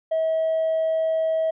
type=tone with hard clipping; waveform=sine; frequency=643 Hz; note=E5; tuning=43 cents flat; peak=-20 dBFS; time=0.11-1.51 s; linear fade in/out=10 ms; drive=1 dB; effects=resampled to 8000 Hz